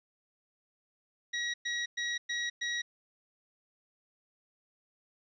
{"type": "tone bursts", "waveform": "25% pulse", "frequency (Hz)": 1908, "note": "A#6", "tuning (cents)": 40, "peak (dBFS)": -28, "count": 5, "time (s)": [1.33, 2.82], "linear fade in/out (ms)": 10, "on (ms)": 210, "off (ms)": 110, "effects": ["resampled to 16000 Hz", "11-bit"]}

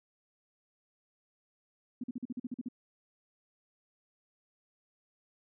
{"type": "tone bursts", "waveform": "sine", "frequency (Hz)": 246.9, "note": "B3", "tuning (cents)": 0, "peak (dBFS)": -34, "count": 10, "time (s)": [2.01, 2.686], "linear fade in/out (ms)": 5, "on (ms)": 28, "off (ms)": 44, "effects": []}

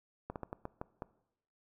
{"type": "slowing click train", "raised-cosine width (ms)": 1, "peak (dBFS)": -25, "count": 7, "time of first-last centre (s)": [0.3, 1.022], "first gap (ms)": 58, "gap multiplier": 1.29, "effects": ["noise-tail reverb RT60 0.8 s tail -20 dB re dry"]}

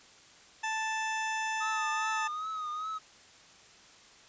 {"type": "tone", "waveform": "20% pulse", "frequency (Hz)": 880, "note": "A5", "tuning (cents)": 0, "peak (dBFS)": -26, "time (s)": [0.63, 2.28], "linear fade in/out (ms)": 10}
{"type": "tone with vibrato", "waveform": "triangle", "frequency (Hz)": 1257, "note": "D#6", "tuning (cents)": 17, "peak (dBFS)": -32, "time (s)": [1.6, 2.99], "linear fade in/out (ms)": 20, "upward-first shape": "triangle", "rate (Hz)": 2.5, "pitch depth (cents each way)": 66}
{"effects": ["white hiss -56 dBFS RMS until 4.28 s", "resampled to 16000 Hz"]}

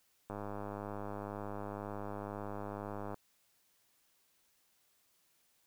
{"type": "click train", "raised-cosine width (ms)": 1, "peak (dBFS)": -28, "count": 291, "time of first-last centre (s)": [0.3, 3.143], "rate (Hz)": 102, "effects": ["white hiss -73 dBFS RMS until 5.66 s"]}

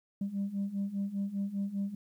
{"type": "beating tone pair", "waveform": "sine", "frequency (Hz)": [196, 201], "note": ["G3", "G3"], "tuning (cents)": [0, 44], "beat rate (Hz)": 5, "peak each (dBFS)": [-35, -32], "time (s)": [0.21, 1.95], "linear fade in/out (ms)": 5, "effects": ["tanh soft clip ceiling -27 dBFS", "11-bit"]}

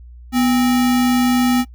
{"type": "tone with sample-and-hold", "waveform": "sine", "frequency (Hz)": 246.9, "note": "B3", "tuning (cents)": 0, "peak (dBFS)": -12, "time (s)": [0.32, 1.65], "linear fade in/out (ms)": 50, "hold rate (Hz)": 1050, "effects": ["noise-tail reverb RT60 0.1 s tail -20 dB re dry", "added 60 Hz sine -36 dBFS peak until 1.74 s"]}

